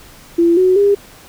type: tone with pitch steps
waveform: sine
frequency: 339.4 / 370.1 / 403.6 Hz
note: F4 / F#4 / G#4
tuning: -49 / 0 / -49 cents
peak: -8 dBFS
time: 0.38-0.95 s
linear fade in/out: 10 ms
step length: 190 ms
effects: pink hiss -41 dBFS RMS until 1.28 s